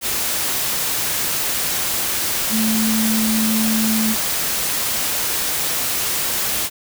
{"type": "tone in noise", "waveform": "sine", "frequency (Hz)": 220, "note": "A3", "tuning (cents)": 0, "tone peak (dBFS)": -17, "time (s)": [2.5, 4.16], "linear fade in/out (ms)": 50, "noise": "white", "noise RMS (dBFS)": -21, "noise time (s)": [0.01, 6.7], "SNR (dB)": 1, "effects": []}